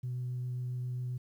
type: tone with vibrato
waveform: sine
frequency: 124.9 Hz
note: B2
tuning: 20 cents sharp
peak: -32 dBFS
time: 0.03-1.18 s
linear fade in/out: 10 ms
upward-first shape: triangle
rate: 7.4 Hz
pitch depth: 10 cents each way
effects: tanh soft clip ceiling -30 dBFS + 11-bit